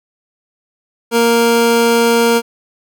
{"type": "tone pair together", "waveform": "25% pulse", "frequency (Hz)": [233.1, 466.2], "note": ["A#3", "A#4"], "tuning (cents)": [0, 0], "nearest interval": "octave", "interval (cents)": 1200, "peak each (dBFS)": -10, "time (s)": [1.11, 2.42], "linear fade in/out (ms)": 50, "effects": []}